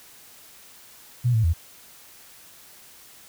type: tone with pitch steps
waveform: sine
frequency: 122.2 / 111.4 / 82.7 Hz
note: B2 / A2 / E2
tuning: -18 / +22 / +6 cents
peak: -17 dBFS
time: 1.24-1.537 s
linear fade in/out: 20 ms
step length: 99 ms
effects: white hiss -49 dBFS RMS until 3.28 s